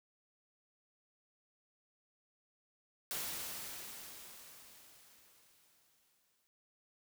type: noise with exponential decay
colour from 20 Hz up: white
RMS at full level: -39 dBFS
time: 3.11-6.47 s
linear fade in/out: 0 ms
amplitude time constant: 730 ms
effects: none